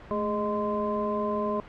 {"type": "harmonic tone with a mistuned harmonic", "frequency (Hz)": 206.9, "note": "G#3", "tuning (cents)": -6, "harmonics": [1, 2, 3, 5], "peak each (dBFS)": [-31, -31, -31, -31], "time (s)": [0.11, 1.6], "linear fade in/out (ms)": 0, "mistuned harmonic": 1, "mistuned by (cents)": 77, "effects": ["pink hiss -46 dBFS RMS until 1.68 s", "low-pass 2000 Hz 12 dB/octave"]}